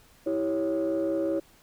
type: chord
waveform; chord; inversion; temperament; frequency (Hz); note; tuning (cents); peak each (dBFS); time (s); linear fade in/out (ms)
sine; C# diminished; first; equal with one note detuned; 326.8 / 392 / 554.4; E4 / G4 / C#5; -15 / 0 / 0; -26 / -32 / -27; 0.26-1.4; 10
effects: tanh soft clip ceiling -20 dBFS + pink hiss -58 dBFS RMS until 1.62 s